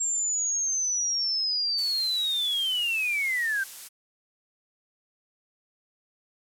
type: linear sweep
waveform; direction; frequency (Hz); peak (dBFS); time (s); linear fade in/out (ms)
sine; down; 7459 to 1533; -24; 0-3.64; 10
type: noise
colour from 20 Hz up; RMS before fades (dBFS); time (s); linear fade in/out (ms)
blue; -39; 1.77-3.89; 20
effects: low-pass 12000 Hz 12 dB/octave